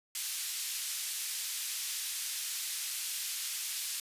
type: band-pass noise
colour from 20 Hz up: white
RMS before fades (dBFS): -37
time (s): 0.15-4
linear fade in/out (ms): 2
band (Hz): 2600 to 12000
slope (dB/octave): 12
effects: resampled to 32000 Hz